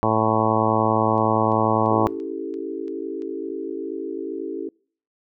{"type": "harmonic tone", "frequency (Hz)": 110.3, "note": "A2", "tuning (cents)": 5, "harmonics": [1, 2, 3, 4, 5, 6, 7, 8, 9, 10], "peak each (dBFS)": [-26, -26, -26, -26, -26, -26, -26, -26, -26, -26], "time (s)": [0.03, 2.07], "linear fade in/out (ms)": 0}
{"type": "click train", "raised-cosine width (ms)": 0.2, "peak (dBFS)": -33, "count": 7, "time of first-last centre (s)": [1.18, 3.221], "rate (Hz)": 2.94}
{"type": "chord", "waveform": "sine", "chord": "A dominant seventh", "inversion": "first", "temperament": "equal", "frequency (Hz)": [277.2, 329.6, 392, 440], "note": ["C#4", "E4", "G4", "A4"], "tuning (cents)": [0, 0, 0, 0], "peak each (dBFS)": [-34, -31, -31, -34], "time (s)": [1.9, 4.69], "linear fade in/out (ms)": 5}
{"effects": ["noise-tail reverb RT60 0.5 s tail -26 dB re dry"]}